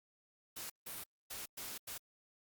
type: noise bursts at uneven times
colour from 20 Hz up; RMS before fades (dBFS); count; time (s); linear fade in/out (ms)
white; -45; 5; 0.56-0.7 / 0.86-1.04 / 1.3-1.46 / 1.57-1.78 / 1.87-1.98; 10
effects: Opus 48 kbps